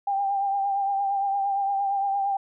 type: tone with vibrato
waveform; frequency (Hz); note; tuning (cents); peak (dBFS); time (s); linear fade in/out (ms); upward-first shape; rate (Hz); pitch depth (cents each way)
sine; 793; G5; +20; -22; 0.07-2.37; 5; triangle; 8.7; 40
effects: none